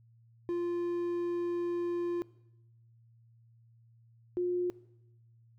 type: tone pair in turn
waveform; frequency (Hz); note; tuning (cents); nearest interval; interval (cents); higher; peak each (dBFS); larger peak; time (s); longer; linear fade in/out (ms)
triangle / sine; 347.6 / 356.5; F4 / F4; -8 / +36; unison; 44; second; -28; neither; 0.49-2.22 / 4.37-4.7; first; 0
effects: noise-tail reverb RT60 0.9 s tail -20 dB re dry + added 115 Hz sine -59 dBFS peak until 5.58 s